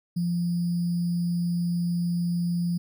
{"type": "tone with sample-and-hold", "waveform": "sine", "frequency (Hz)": 173.2, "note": "F3", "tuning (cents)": -14, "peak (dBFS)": -23, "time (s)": [0.16, 2.78], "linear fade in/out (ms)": 10, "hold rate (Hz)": 4900, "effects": []}